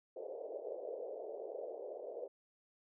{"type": "band-pass noise", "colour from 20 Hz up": "pink", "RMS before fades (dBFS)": -45, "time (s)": [0.16, 2.28], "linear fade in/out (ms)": 10, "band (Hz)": [420, 620], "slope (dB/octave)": 48, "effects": []}